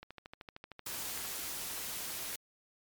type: click train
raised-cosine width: 0.3 ms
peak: -30 dBFS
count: 18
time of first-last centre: 0.03-1.328 s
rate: 13.1 Hz
type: noise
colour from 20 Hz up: white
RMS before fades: -40 dBFS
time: 0.86-2.36 s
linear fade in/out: 5 ms
effects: MP3 96 kbps